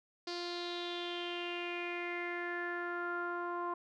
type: tone with low-pass filter sweep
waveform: sawtooth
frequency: 349.2 Hz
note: F4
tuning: in tune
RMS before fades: -39 dBFS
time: 0.27-3.74 s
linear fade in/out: 5 ms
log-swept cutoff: 4700 to 1100 Hz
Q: 6
effects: none